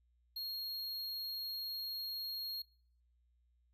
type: tone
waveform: square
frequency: 4269 Hz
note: C8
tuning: 34 cents sharp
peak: -40 dBFS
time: 0.36-2.62 s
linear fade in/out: 5 ms
effects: noise-tail reverb RT60 0.6 s tail -25 dB re dry + added 60 Hz sine -70 dBFS peak until 3.73 s